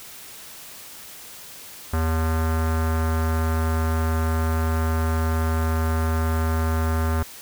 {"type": "tone with low-pass filter", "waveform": "square", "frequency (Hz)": 80.5, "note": "E2", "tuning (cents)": -41, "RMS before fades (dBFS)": -22, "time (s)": [1.93, 7.23], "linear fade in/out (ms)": 5, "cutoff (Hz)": 1400, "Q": 2.3, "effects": ["white hiss -41 dBFS RMS until 7.41 s"]}